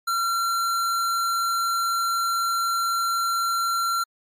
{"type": "tone", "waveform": "square", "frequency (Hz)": 1366, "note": "F6", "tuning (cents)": -39, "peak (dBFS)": -22, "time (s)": [0.07, 4.04], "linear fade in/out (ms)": 10, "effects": ["MP3 64 kbps"]}